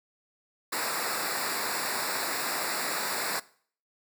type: noise with comb filter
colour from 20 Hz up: pink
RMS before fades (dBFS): -31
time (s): 0.72-3.4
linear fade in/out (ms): 10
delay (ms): 0.32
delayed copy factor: -0.85
effects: noise-tail reverb RT60 0.5 s tail -20 dB re dry + high-pass 200 Hz 12 dB/octave